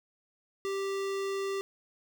square tone with notch filter, 392 Hz, G4, in tune, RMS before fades -33 dBFS, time 0.65-1.61 s, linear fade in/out 0 ms, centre 12000 Hz, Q 0.95, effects none

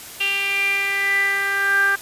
sawtooth tone with band-pass filter sweep, 396.3 Hz, G4, 19 cents sharp, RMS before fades -20 dBFS, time 0.2-1.96 s, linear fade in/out 10 ms, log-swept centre 2800 to 1500 Hz, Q 9.9, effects white hiss -37 dBFS RMS until 2.01 s + resampled to 32000 Hz

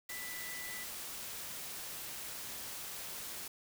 sine tone in noise, 1984 Hz, B6, 7 cents sharp, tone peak -45 dBFS, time 0.09-0.84 s, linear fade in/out 5 ms, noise white, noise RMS -44 dBFS, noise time 0.09-3.48 s, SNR -4 dB, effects none

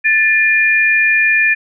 sine tone pair together, 1760 / 2414 Hz, A6 / D7, 0 / +47 cents, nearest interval perfect fourth, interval 547 cents, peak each -12 dBFS, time 0.04-1.55 s, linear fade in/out 20 ms, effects none

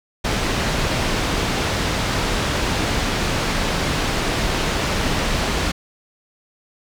pink low-pass noise, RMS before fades -21 dBFS, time 0.24-5.72 s, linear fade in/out 10 ms, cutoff 5500 Hz, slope 12 dB/octave, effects none

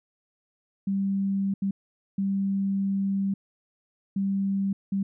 sine tone bursts at uneven times, 196 Hz, G3, in tune, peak -23 dBFS, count 5, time 0.87-1.54 / 1.62-1.71 / 2.18-3.34 / 4.16-4.73 / 4.92-5.03 s, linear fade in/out 5 ms, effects none

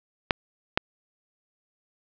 clicks, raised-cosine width 0.3 ms, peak -3 dBFS, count 2, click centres 0.308 / 0.775 s, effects low-pass 4000 Hz 12 dB/octave

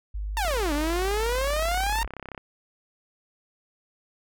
sine tone, 51 Hz, G#1, 31 cents flat, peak -28 dBFS, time 0.14-2.07 s, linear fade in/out 10 ms
sawtooth exponential two-way sweep, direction down then up, 932.3 to 284.7 to 932.3 Hz, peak -21 dBFS, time 0.37-2.03 s, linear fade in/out 0 ms, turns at 0.73 s
click train, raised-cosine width 0.5 ms, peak -22 dBFS, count 65, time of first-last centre 0.45-2.378 s, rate 33.2 Hz
effects none

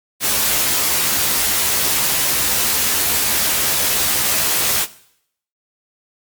white noise with comb filter, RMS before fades -17 dBFS, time 0.2-4.87 s, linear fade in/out 50 ms, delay 14 ms, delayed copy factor +0.75, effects noise-tail reverb RT60 0.7 s tail -18 dB re dry + MP3 96 kbps

